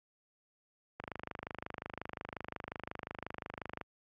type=click train; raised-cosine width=0.5 ms; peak=-24 dBFS; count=73; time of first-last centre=1-3.812 s; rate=25.6 Hz; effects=high-pass 60 Hz 12 dB/octave + AAC 64 kbps